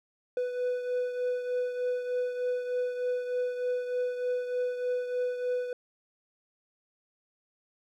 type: beating tone pair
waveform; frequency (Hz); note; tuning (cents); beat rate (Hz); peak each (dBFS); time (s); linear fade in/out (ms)
triangle; 495.8 / 499.1; B4 / B4; +7 / +18; 3.3; -27 / -35; 0.37-5.73; 2
effects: none